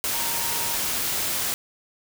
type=tone in noise; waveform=sine; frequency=932.3 Hz; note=A#5; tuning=in tune; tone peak=-35 dBFS; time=0.14-0.75 s; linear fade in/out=0 ms; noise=white; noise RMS=-26 dBFS; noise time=0.04-1.54 s; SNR=-12 dB; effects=none